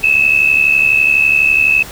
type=tone pair together; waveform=sine; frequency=2565 / 2637 Hz; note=E7 / E7; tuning=-48 / 0 cents; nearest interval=unison; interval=48 cents; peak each=-11 dBFS; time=0.03-1.83 s; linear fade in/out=10 ms; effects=pink hiss -31 dBFS RMS until 1.91 s